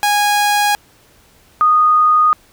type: tone pair in turn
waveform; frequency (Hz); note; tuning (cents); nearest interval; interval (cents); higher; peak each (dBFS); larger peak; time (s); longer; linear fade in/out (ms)
sawtooth / sine; 825 / 1236.1; G#5 / D#6; -12 / -12; perfect fifth; 700; second; -8; neither; 0.03-0.75 / 1.61-2.33; neither; 0
effects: pink hiss -50 dBFS RMS until 2.52 s